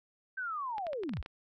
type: linear sweep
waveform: sine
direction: down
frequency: 1572 to 36.29 Hz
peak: -34 dBFS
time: 0.37-1.22 s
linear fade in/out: 10 ms
type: clicks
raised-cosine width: 0.3 ms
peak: -28 dBFS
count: 9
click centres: 0.782 / 0.868 / 0.932 / 1.035 / 1.093 / 1.136 / 1.17 / 1.227 / 1.261 s
effects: none